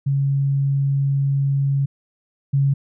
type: tone pair in turn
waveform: sine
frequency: 138.59 / 138.59 Hz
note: C#3 / C#3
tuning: 0 / 0 cents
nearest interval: unison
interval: 0 cents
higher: neither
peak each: -16 / -14 dBFS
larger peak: second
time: 0.06-1.86 / 2.53-2.74 s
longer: first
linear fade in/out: 10 ms
effects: none